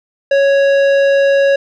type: tone with tanh clipping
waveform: sine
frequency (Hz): 554.4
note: C#5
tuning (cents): 0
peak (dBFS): -10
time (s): 0.31-1.56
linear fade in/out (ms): 5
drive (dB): 13
effects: none